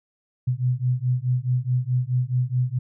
sine beating tone pair, 123.4 / 128.1 Hz, B2 / C3, -1 / -36 cents, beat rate 4.7 Hz, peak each -23 dBFS, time 0.47-2.79 s, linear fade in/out 10 ms, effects none

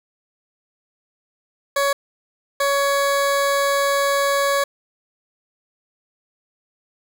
20% pulse tone bursts at uneven times, 560 Hz, C#5, 18 cents sharp, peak -12 dBFS, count 2, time 1.76-1.93 / 2.6-4.64 s, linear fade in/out 5 ms, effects 7-bit

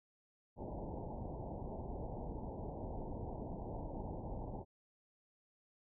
pink low-pass noise, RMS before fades -44 dBFS, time 0.56-4.65 s, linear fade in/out 50 ms, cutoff 930 Hz, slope 96 dB/octave, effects none

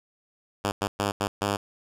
5% pulse tone bursts at uneven times, 101 Hz, G#2, 48 cents flat, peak -13 dBFS, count 5, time 0.64-0.72 / 0.81-0.88 / 0.99-1.12 / 1.2-1.28 / 1.41-1.57 s, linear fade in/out 10 ms, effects low-pass 12000 Hz 12 dB/octave

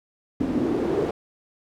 pink noise with band-pass filter sweep, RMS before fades -24 dBFS, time 0.4-1.11 s, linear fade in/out 5 ms, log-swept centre 260 to 410 Hz, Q 3.3, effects none

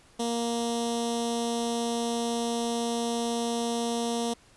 10% pulse tone with notch filter, 234 Hz, A#3, 7 cents sharp, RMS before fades -29 dBFS, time 0.19-4.34 s, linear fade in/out 10 ms, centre 1500 Hz, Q 0.52, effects pink hiss -58 dBFS RMS until 4.56 s + resampled to 24000 Hz

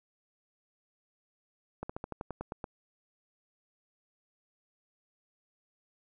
slowing click train, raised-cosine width 1 ms, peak -23 dBFS, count 10, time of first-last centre 1.83-2.642 s, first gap 65 ms, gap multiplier 1.08, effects none

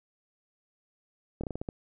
slowing click train, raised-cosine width 2 ms, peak -21 dBFS, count 7, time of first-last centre 1.41-1.688 s, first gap 26 ms, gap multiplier 1.23, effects none

